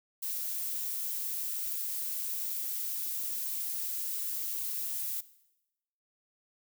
violet noise, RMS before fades -35 dBFS, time 0.22-5.21 s, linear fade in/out 10 ms, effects noise-tail reverb RT60 0.9 s tail -18 dB re dry

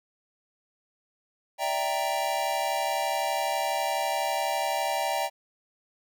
square chord, E half-diminished seventh, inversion third, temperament equal, 587.3 / 659.3 / 784 / 932.3 Hz, D5 / E5 / G5 / Bb5, 0 / 0 / 0 / 0 cents, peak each -34 / -33 / -30 / -33 dBFS, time 1.58-5.3 s, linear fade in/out 50 ms, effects none

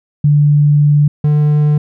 sine / triangle tone pair in turn, 146.83 / 149.14 Hz, D3 / D3, 0 / +27 cents, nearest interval unison, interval 27 cents, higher second, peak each -6 dBFS, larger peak neither, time 0.24-1.08 / 1.24-1.78 s, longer first, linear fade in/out 5 ms, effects none

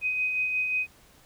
sine tone with tremolo, 2509 Hz, D#7, 14 cents sharp, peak -23 dBFS, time 0.01-0.87 s, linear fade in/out 50 ms, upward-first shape sine, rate 5.6 Hz, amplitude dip 35%, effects pink hiss -57 dBFS RMS until 1.25 s

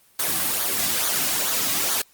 white noise with flanger, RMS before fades -23 dBFS, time 0.19-2.02 s, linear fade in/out 5 ms, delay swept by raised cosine 0.37 to 2.27 ms, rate 2.3 Hz, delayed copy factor -0.6, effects white hiss -57 dBFS RMS until 2.13 s + Opus 24 kbps

